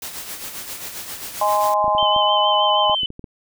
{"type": "noise with tremolo", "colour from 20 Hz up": "white", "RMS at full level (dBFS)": -30, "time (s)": [0.02, 1.74], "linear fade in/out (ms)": 2, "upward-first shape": "sine", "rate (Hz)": 7.5, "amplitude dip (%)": 50}
{"type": "chord", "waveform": "sine", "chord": "Ab major", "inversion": "second", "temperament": "just", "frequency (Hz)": [623, 830.6, 1038.3], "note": ["Eb5", "Ab5", "C6"], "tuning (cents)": [2, 0, -14], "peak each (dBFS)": [-21, -19, -19], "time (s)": [1.41, 2.95], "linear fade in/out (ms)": 5}
{"type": "clicks", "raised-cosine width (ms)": 3, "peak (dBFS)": -22, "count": 10, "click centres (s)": [1.843, 1.88, 1.95, 2.028, 2.163, 2.897, 3.033, 3.104, 3.194, 3.242]}
{"type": "tone with vibrato", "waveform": "sine", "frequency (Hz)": 3060, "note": "G7", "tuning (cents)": -42, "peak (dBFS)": -19, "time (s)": [1.98, 3.06], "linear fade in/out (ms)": 2, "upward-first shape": "sine", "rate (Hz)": 6.4, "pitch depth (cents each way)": 35}
{"effects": []}